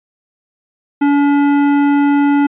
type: tone with hard clipping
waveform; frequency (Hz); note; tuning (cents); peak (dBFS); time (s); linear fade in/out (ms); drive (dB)
sine; 285.5; D4; -49; -11; 1.01-2.47; 10; 13
effects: resampled to 8000 Hz